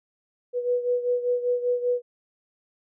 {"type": "beating tone pair", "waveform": "sine", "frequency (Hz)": [489.3, 494.4], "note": ["B4", "B4"], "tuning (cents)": [-16, 2], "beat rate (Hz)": 5.1, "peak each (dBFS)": [-23, -28], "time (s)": [0.53, 2.02], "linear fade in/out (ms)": 50, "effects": []}